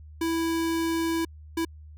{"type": "tone bursts at uneven times", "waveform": "square", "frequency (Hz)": 329.6, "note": "E4", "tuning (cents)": 0, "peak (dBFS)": -25, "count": 2, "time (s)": [[0.21, 1.25], [1.57, 1.65]], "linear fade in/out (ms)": 5, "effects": ["added 76 Hz sine -43 dBFS peak until 1.97 s"]}